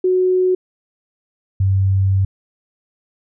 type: tone pair in turn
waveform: sine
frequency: 368.5 / 96.43 Hz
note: F#4 / G2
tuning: -7 / -28 cents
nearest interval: octave + major seventh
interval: 2321 cents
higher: first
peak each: -12 dBFS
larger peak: neither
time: 0.04-0.55 / 1.6-2.25 s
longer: second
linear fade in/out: 5 ms
effects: none

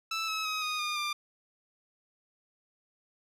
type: tone with pitch steps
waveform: 15% pulse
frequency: 1318.5 / 1292.1 / 1266.3 / 1240.9 / 1216.1 / 1191.7 Hz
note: E6 / E6 / D#6 / D#6 / D#6 / D6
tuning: 0 / -35 / +30 / -5 / -40 / +25 cents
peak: -24 dBFS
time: 0.11-1.13 s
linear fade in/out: 5 ms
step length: 170 ms
effects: low-pass 9000 Hz 12 dB/octave

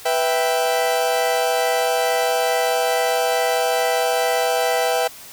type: chord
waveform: 40% pulse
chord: E minor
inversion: second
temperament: equal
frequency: 493.9 / 659.3 / 784 Hz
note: B4 / E5 / G5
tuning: 0 / 0 / 0 cents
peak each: -21 dBFS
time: 0.05-5.08 s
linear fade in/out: 10 ms
effects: white hiss -40 dBFS RMS until 5.32 s

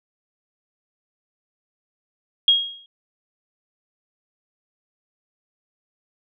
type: tone with exponential decay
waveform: sine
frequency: 3273 Hz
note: G#7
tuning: 26 cents flat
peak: -9 dBFS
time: 2.48-2.86 s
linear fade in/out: 2 ms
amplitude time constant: 81 ms
effects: none

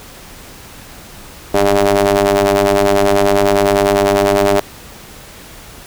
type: ring-modulated tone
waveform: sawtooth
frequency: 99.4 Hz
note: G2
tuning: 25 cents sharp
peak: -3 dBFS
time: 1.54-4.6 s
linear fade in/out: 5 ms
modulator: 502 Hz
effects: pink hiss -36 dBFS RMS until 5.86 s

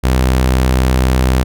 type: tone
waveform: sawtooth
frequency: 64 Hz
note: C2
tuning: 38 cents flat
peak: -6 dBFS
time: 0.03-1.44 s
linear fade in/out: 20 ms
effects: none

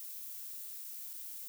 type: noise with dropouts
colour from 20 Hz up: violet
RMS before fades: -45 dBFS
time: 0-1.48 s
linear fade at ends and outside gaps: 0 ms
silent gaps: 0.843-0.847 / 1.131-1.136 s
effects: none

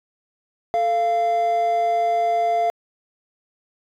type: tone pair together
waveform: triangle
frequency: 441.3 / 691 Hz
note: A4 / F5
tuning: +5 / -19 cents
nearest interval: minor sixth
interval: 776 cents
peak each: -25 / -15 dBFS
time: 0.74-2.7 s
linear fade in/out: 0 ms
effects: tanh soft clip ceiling -9 dBFS

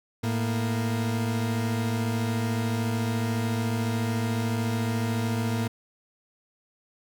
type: tone pair together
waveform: 40% pulse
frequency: 110 / 233.9 Hz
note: A2 / A#3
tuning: 0 / +6 cents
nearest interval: octave + minor second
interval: 1306 cents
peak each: -26 / -28 dBFS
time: 0.23-5.68 s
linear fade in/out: 10 ms
effects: none

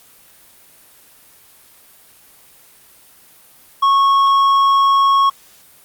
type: tone with tanh clipping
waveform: sine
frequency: 1100 Hz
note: C#6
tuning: 14 cents flat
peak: -11 dBFS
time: 3.82-5.3 s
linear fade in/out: 10 ms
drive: 7 dB
effects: white hiss -47 dBFS RMS until 5.84 s + Opus 32 kbps

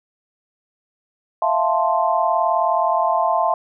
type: chord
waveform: sine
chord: F major seventh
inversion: third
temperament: equal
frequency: 659.3 / 698.5 / 880 / 1046.5 Hz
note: E5 / F5 / A5 / C6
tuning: 0 / 0 / 0 / 0 cents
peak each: -21 dBFS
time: 1.42-3.54 s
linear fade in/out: 2 ms
effects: none

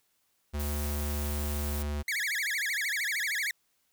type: tone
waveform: square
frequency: 73.42 Hz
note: D2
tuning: in tune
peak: -31 dBFS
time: 0.53-2.03 s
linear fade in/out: 20 ms
type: noise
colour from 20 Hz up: blue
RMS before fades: -40 dBFS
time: 0.59-1.83 s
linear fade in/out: 10 ms
type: tone with vibrato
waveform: 40% pulse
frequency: 1938 Hz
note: B6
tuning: 33 cents flat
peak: -28 dBFS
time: 2.08-3.51 s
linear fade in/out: 2 ms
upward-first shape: sine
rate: 13 Hz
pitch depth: 290 cents each way
effects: white hiss -73 dBFS RMS until 3.92 s

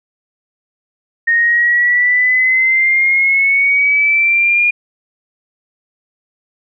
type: exponential sweep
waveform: sine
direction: up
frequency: 1849 to 2431 Hz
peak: -9 dBFS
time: 1.27-4.71 s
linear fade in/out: 10 ms
effects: none

